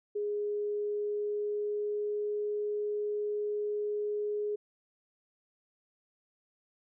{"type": "tone with pitch glide", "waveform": "sine", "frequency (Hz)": [414.3, 417.2], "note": ["G#4", "G#4"], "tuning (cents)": [-4, 8], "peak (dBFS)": -30, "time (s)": [0.15, 4.56], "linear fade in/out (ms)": 10, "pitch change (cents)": 12, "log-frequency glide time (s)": [0.28, 2.39], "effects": []}